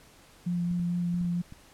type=tone with vibrato; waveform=sine; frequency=174.61 Hz; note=F3; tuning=in tune; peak=-26 dBFS; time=0.46-1.42 s; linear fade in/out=10 ms; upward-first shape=sine; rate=4.4 Hz; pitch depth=13 cents each way
type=clicks; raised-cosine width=5 ms; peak=-31 dBFS; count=6; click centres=0.713 / 0.797 / 1.143 / 1.212 / 1.247 / 1.524 s
effects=pink hiss -56 dBFS RMS until 1.73 s + low-pass 12000 Hz 12 dB/octave